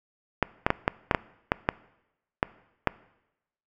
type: clicks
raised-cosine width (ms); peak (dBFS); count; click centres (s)
0.5; -5; 10; 0.427 / 0.665 / 0.704 / 0.879 / 1.112 / 1.148 / 1.519 / 1.689 / 2.429 / 2.873
effects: noise-tail reverb RT60 0.9 s tail -21 dB re dry